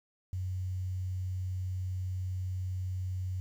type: tone with quantisation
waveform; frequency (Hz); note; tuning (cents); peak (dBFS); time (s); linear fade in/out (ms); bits
sine; 92.5; F#2; 0; -32; 0.33-3.4; 0; 10
effects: none